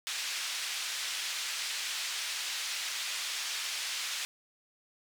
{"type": "band-pass noise", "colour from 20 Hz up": "pink", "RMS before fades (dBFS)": -36, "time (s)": [0.07, 4.25], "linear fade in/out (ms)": 0, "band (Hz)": [2400, 6800], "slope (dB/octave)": 12, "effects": []}